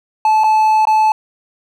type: tone with dropouts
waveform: triangle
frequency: 868 Hz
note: A5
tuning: 24 cents flat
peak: -7 dBFS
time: 0.25-1.12 s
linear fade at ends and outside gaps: 2 ms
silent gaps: 0.437-0.441 / 0.853-0.871 s
effects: none